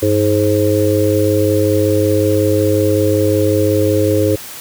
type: harmonic tone with a mistuned harmonic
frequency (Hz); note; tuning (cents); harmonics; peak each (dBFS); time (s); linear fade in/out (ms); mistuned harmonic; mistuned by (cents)
105.4; G#2; +26; 1 / 3 / 4 / 5; -16 / -16 / -16 / -16; 0.02-4.36; 10; 1; -110
effects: white hiss -31 dBFS RMS until 4.6 s + high-pass 60 Hz 12 dB/octave